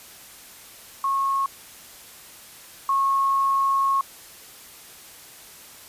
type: tone pair in turn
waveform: sine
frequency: 1092 / 1092 Hz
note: C#6 / C#6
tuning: -26 / -26 cents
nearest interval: unison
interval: 0 cents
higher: neither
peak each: -20 / -18 dBFS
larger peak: second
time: 1.04-1.46 / 2.89-4.01 s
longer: second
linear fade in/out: 2 ms
effects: white hiss -45 dBFS RMS until 5.88 s + resampled to 32000 Hz